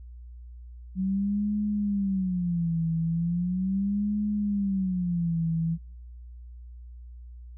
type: tone with vibrato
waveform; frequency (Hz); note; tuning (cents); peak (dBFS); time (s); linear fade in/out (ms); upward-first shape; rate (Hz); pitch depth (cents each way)
sine; 185; F#3; 0; -24; 0.95-5.78; 50; sine; 0.38; 210
effects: noise-tail reverb RT60 0.7 s tail -25 dB re dry + added 60 Hz sine -41 dBFS peak until 7.57 s